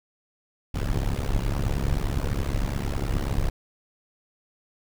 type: noise with amplitude modulation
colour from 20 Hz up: brown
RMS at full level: -21 dBFS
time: 0.74-3.5 s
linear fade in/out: 10 ms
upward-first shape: sine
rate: 69.3 Hz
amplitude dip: 100%
effects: none